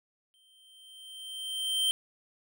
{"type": "tone with exponential growth", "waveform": "square", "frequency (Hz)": 3129, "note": "G7", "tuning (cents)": -4, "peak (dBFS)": -24, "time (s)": [0.34, 1.91], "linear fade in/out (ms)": 0, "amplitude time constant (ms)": 340, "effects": []}